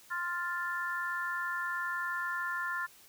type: chord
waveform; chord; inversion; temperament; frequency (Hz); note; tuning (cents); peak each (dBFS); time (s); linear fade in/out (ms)
sine; F major; second; equal; 1046.5 / 1396.9 / 1760; C6 / F6 / A6; 0 / 0 / 0; -38 / -36 / -36; 0.1-2.87; 20
effects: white hiss -58 dBFS RMS until 3.08 s